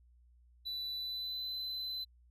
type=tone with pitch glide; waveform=triangle; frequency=3973 to 4035 Hz; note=B7 to B7; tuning=+10 to +36 cents; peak=-36 dBFS; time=0.65-2.05 s; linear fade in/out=20 ms; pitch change=+26 cents; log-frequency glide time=0.94-1.56 s; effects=added 60 Hz sine -61 dBFS peak until 2.3 s